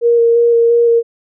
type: tone with vibrato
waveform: sine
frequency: 468 Hz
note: A#4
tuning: 7 cents sharp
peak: -7 dBFS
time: 0.01-1.03 s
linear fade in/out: 50 ms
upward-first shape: square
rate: 2.9 Hz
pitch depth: 11 cents each way
effects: none